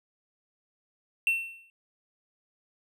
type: tone with exponential decay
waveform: triangle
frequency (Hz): 2700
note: E7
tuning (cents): +41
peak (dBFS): -18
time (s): 1.27-1.7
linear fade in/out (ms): 1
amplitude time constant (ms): 93
effects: none